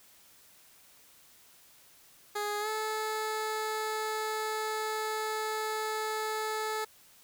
15% pulse tone with pitch glide, 415.3 to 433.9 Hz, G#4 to A4, 0 to -24 cents, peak -25 dBFS, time 2.35-6.85 s, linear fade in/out 10 ms, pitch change +76 cents, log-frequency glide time 2.6-2.68 s, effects white hiss -59 dBFS RMS until 7.23 s

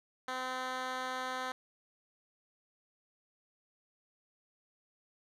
10% pulse tone with band-pass filter, 256.6 Hz, C4, 34 cents flat, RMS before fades -38 dBFS, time 0.28-1.52 s, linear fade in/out 2 ms, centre 1700 Hz, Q 0.53, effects none

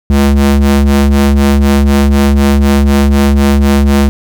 square ring-modulated tone, 69.5 Hz, C#2, 5 cents sharp, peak -3 dBFS, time 0.1-4.09 s, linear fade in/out 0 ms, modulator 141 Hz, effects none

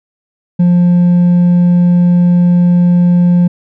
sine tone with hard clipping, 176 Hz, F3, 14 cents sharp, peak -6 dBFS, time 0.59-3.48 s, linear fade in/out 10 ms, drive 2 dB, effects none

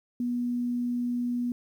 sine tone, 243 Hz, B3, 28 cents flat, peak -26 dBFS, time 0.2-1.52 s, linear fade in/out 2 ms, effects 10-bit

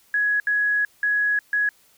sine tone bursts at uneven times, 1674 Hz, G#6, 13 cents sharp, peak -18 dBFS, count 4, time 0.14-0.4 / 0.47-0.85 / 1.03-1.39 / 1.53-1.69 s, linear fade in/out 2 ms, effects white hiss -58 dBFS RMS until 1.97 s

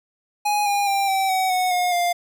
square tone with pitch steps, 830.6 / 810.7 / 791.3 / 772.3 / 753.8 / 735.7 / 718.1 / 700.9 Hz, G#5 / G#5 / G5 / G5 / F#5 / F#5 / F5 / F5, 0 / -42 / +16 / -26 / +32 / -10 / +48 / +6 cents, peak -19 dBFS, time 0.45-2.13 s, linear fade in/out 10 ms, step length 210 ms, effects none

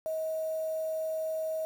sine tone with quantisation, 636 Hz, D#5, 38 cents sharp, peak -30 dBFS, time 0.06-1.65 s, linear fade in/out 0 ms, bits 8, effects none

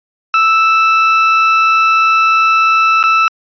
30% pulse tone with dropouts, 1318.5 Hz, E6, in tune, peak -5 dBFS, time 0.34-3.28 s, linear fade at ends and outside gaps 1 ms, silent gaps 3.029-3.038 s, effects resampled to 11025 Hz

